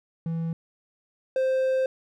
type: tone pair in turn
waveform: triangle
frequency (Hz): 164.81 / 523.2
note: E3 / C5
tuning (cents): 0 / 0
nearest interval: octave + minor sixth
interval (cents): 2000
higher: second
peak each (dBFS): -24 / -19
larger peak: second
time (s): 0.26-0.53 / 1.36-1.86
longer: second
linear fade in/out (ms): 2
effects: none